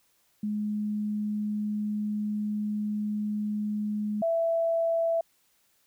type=tone pair in turn; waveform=sine; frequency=210 / 664 Hz; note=G#3 / E5; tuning=+19 / +12 cents; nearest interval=octave + minor sixth; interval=1993 cents; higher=second; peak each=-27 / -23 dBFS; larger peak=second; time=0.43-4.22 / 4.22-5.21 s; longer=first; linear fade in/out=5 ms; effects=white hiss -68 dBFS RMS until 5.86 s